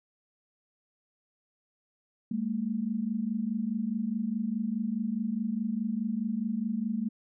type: tone pair together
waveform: sine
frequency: 202.5 / 227.3 Hz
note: G#3 / A#3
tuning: -43 / -43 cents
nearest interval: major second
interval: 200 cents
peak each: -32 / -30 dBFS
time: 2.31-7.09 s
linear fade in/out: 5 ms
effects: none